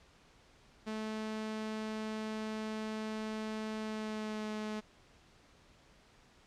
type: tone with pitch glide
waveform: sawtooth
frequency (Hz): 217.3 to 214.2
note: A3 to A3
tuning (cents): -21 to -46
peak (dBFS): -33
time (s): 0.86-4.81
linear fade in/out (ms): 20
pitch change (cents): -25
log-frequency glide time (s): 3.8-4.49
effects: pink hiss -63 dBFS RMS until 6.46 s + low-pass 6000 Hz 12 dB/octave